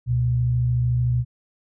sine tone pair together, 68.41 / 121.9 Hz, C#2 / B2, -22 / -22 cents, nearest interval minor seventh, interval 1000 cents, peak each -28 / -18 dBFS, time 0.06-1.25 s, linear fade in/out 50 ms, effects none

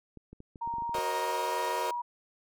clicks, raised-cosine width 3 ms, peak -34 dBFS, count 11, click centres 0.173 / 0.33 / 0.404 / 0.558 / 0.675 / 0.739 / 0.784 / 0.822 / 0.894 / 0.95 / 0.984 s
sine tone with pitch glide, 932.3 to 960.7 Hz, A#5 to B5, 0 to -48 cents, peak -31 dBFS, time 0.61-2.02 s, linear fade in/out 10 ms, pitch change +52 cents, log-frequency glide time 0.74-1.63 s
sawtooth chord, C half-diminished seventh, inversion second, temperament equal with one note detuned, 370 / 466.2 / 536.4 / 622.3 Hz, Gb4 / Bb4 / C5 / Eb5, 0 / 0 / +43 / 0 cents, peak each -35 / -33 / -35 / -33 dBFS, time 0.94-1.91 s, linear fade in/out 5 ms
effects none

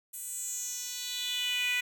10% pulse tone with high-pass filter sweep, 493.9 Hz, B4, in tune, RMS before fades -34 dBFS, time 0.13-1.81 s, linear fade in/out 10 ms, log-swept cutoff 10000 to 2200 Hz, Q 3.8, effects none

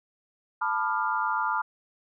sine chord, B half-diminished seventh, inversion third, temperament equal with one note detuned, 880 / 987.8 / 1200.7 / 1396.9 Hz, A5 / B5 / D6 / F6, 0 / 0 / +38 / 0 cents, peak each -30 dBFS, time 0.61-1.62 s, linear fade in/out 10 ms, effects none

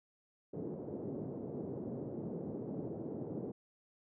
white band-pass noise, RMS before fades -42 dBFS, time 0.53-3.52 s, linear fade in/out 10 ms, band 120 to 450 Hz, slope 24 dB/octave, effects none

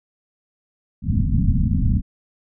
pink low-pass noise, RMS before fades -18 dBFS, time 1.02-2.02 s, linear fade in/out 50 ms, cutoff 260 Hz, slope 96 dB/octave, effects none

